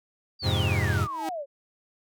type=exponential sweep; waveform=sine; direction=down; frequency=4769 to 535 Hz; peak=-30 dBFS; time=0.39-1.46 s; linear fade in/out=50 ms
type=chord; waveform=40% pulse; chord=F minor; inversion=none; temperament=equal; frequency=87.31 / 103.83 / 130.81 Hz; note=F2 / Ab2 / C3; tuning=0 / 0 / 0 cents; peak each=-26 / -26 / -28 dBFS; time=0.42-1.08 s; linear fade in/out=50 ms
type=tone with exponential growth; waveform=sawtooth; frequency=320.7 Hz; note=E4; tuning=48 cents flat; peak=-25 dBFS; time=0.95-1.29 s; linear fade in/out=2 ms; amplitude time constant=73 ms
effects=none